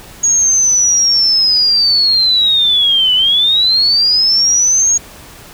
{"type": "linear two-way sweep", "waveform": "sine", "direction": "down then up", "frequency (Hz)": [6645, 2960, 6645], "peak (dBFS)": -8, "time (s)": [0.23, 4.98], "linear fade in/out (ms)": 10, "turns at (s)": 3.14, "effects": ["pink hiss -36 dBFS RMS until 5.53 s"]}